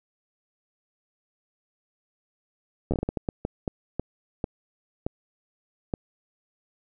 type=slowing click train; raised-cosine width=2 ms; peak=-13 dBFS; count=15; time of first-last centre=2.91-5.938 s; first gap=11 ms; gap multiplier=1.4; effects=none